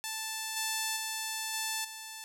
5% pulse tone with level steps, 880 Hz, A5, in tune, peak -23 / -19 / -22 / -20 / -30 dBFS, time 0.04-2.24 s, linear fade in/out 0 ms, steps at 0.56 / 0.96 / 1.53 / 1.84 s, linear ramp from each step 10 ms, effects none

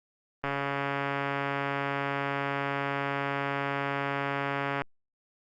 click train, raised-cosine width 0.5 ms, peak -15 dBFS, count 614, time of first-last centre 0.44-4.819 s, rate 140 Hz, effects Opus 32 kbps

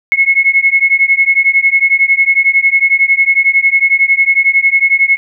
sine beating tone pair, 2177 / 2188 Hz, C#7 / C#7, -32 / -23 cents, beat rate 11 Hz, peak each -10 dBFS, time 0.12-5.17 s, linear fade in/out 0 ms, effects none

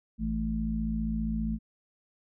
harmonic tone, 55 Hz, A1, in tune, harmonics 1 / 3 / 4, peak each -32 / -36 / -30 dBFS, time 0.18-1.59 s, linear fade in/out 50 ms, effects none

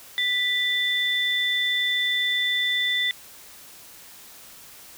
sine tone pair together, 1975.5 / 3532 Hz, B6 / A7, 0 / +6 cents, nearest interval minor seventh, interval 1006 cents, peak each -23 dBFS, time 0.18-3.11 s, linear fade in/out 0 ms, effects tanh soft clip ceiling -13 dBFS + white hiss -46 dBFS RMS until 4.97 s

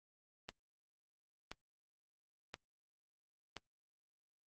click train, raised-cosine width 0.2 ms, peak -26 dBFS, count 4, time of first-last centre 0.49-3.567 s, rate 0.975 Hz, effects Opus 32 kbps

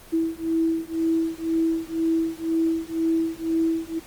sine beating tone pair, 325.8 / 327.8 Hz, E4 / E4, -20 / -10 cents, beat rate 2 Hz, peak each -24 dBFS, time 0.12-4 s, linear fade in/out 20 ms, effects pink hiss -46 dBFS RMS until 4.06 s + Opus 24 kbps

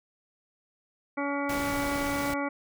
harmonic tone, 283 Hz, C#4, 36 cents sharp, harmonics 1 / 2 / 3 / 4 / 5 / 7 / 8, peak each -31 / -34 / -36 / -37 / -38 / -39 / -40 dBFS, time 1.17-2.49 s, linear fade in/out 10 ms
pink noise, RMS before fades -36 dBFS, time 1.49-2.34 s, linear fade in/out 5 ms
effects none

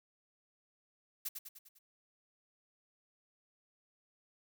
blue noise with echo, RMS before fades -38 dBFS, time 1.25-1.29 s, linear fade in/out 10 ms, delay 100 ms, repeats 5, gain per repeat -5 dB, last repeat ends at 1.79 s, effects none

